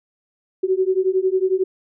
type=beating tone pair; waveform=sine; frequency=370.8 / 381.8 Hz; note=F#4 / G4; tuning=+4 / -46 cents; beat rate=11 Hz; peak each=-19 dBFS; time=0.63-1.64 s; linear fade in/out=10 ms; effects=none